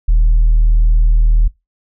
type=tone; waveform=sine; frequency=39.3 Hz; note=D#1; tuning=18 cents sharp; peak=-5 dBFS; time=0.08-1.48 s; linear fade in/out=10 ms; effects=noise-tail reverb RT60 0.2 s tail -22 dB re dry + tanh soft clip ceiling -5 dBFS